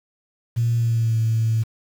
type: tone with pitch glide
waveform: sine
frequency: 117 to 112.36 Hz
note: A#2 to A2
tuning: +7 to +37 cents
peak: -16 dBFS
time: 0.56-1.64 s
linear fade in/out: 20 ms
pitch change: -70 cents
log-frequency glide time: 0.77-1.18 s
effects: tanh soft clip ceiling -12 dBFS + 7-bit

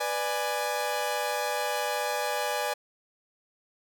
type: chord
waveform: sawtooth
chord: G# diminished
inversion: first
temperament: equal with one note detuned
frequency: 493.9 / 592.4 / 830.6 Hz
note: B4 / D5 / G#5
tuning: 0 / +15 / 0 cents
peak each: -30 / -28 / -27 dBFS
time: 0-2.74 s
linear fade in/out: 10 ms
effects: none

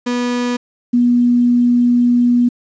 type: tone pair in turn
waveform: 35% pulse / sine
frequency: 244.3 / 242.5 Hz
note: B3 / B3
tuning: -19 / -31 cents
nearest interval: unison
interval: 12 cents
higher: first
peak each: -14 / -9 dBFS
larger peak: second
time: 0.06-0.57 / 0.93-2.49 s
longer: second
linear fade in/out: 10 ms
effects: resampled to 16000 Hz + 8-bit

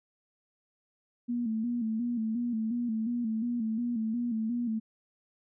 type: tone with vibrato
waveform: sine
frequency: 230.4 Hz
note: A#3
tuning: 20 cents flat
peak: -28 dBFS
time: 1.28-4.8 s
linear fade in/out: 20 ms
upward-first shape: square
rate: 2.8 Hz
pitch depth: 73 cents each way
effects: none

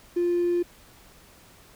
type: tone with hard clipping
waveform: triangle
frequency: 349.2 Hz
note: F4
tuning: in tune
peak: -21 dBFS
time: 0.16-0.63 s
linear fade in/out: 10 ms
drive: 3 dB
effects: pink hiss -53 dBFS RMS until 1.75 s

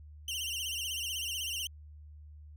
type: tone with vibrato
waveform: sawtooth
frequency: 2936 Hz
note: F#7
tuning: 14 cents flat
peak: -31 dBFS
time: 0.28-1.67 s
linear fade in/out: 2 ms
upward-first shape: sine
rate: 16 Hz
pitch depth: 120 cents each way
effects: added 75 Hz sine -48 dBFS peak until 2.56 s

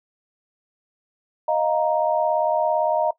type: chord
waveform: sine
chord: Eb suspended second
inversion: none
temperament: just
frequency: 622.3 / 700 / 933.4 Hz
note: Eb5 / F5 / Bb5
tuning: 0 / +4 / +2 cents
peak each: -21 / -24 / -23 dBFS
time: 1.48-3.11 s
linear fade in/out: 5 ms
effects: noise-tail reverb RT60 0.1 s tail -18 dB re dry

